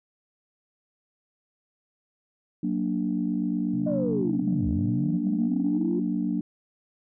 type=chord; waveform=sine; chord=Gb augmented; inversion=none; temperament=equal; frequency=185 / 233.1 / 293.7 Hz; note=Gb3 / Bb3 / D4; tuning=0 / 0 / 0 cents; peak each=-28 dBFS; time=2.63-6.41 s; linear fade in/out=5 ms
type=tone bursts; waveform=sine; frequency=133.5 Hz; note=C3; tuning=35 cents sharp; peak=-33 dBFS; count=7; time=3.73-4.906 s; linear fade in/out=10 ms; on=150 ms; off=21 ms
type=linear two-way sweep; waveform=sine; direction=down then up; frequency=622.3 to 69.3 to 356.5 Hz; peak=-26 dBFS; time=3.86-6 s; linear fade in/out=10 ms; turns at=4.68 s
effects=tanh soft clip ceiling -14 dBFS